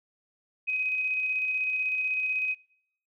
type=tone with tremolo; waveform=sine; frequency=2521 Hz; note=D#7; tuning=22 cents sharp; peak=-24 dBFS; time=0.67-2.55 s; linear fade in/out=20 ms; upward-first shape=square; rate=16 Hz; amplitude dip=25%; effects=noise-tail reverb RT60 0.7 s tail -25 dB re dry